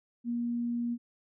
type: tone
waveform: sine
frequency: 237.7 Hz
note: A#3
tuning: 34 cents sharp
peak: -29 dBFS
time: 0.24-0.98 s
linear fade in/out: 50 ms
effects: none